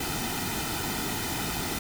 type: noise with comb filter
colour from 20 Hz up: pink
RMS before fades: -31 dBFS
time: 0-1.79 s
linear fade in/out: 5 ms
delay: 1.8 ms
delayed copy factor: -0.65
effects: none